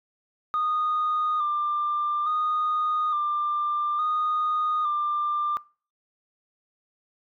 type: tone with vibrato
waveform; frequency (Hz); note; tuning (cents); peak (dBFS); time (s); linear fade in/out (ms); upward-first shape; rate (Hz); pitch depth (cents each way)
sine; 1212; D#6; -46; -21; 0.54-5.57; 0; square; 0.58; 31
effects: noise-tail reverb RT60 0.4 s tail -24 dB re dry + tanh soft clip ceiling -19 dBFS